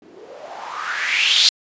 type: noise with low-pass filter sweep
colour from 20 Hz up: violet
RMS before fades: -21 dBFS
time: 0.02-1.49 s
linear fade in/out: 2 ms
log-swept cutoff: 290 to 4300 Hz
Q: 4.9
effects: resampled to 16000 Hz